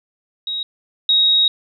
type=tone pair in turn; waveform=sine; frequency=3800 / 3784 Hz; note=A#7 / A#7; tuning=+33 / +25 cents; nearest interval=unison; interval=8 cents; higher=first; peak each=-21 / -11 dBFS; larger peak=second; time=0.47-0.63 / 1.09-1.48 s; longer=second; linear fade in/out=2 ms; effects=none